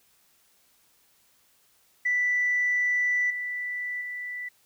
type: tone with level steps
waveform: sine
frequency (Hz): 1975.5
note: B6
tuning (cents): 0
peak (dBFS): -21 / -29 / -32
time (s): 2.05-4.49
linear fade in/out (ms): 10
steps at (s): 3.3 / 4.01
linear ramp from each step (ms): 5
effects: tanh soft clip ceiling -17 dBFS + white hiss -64 dBFS RMS until 4.65 s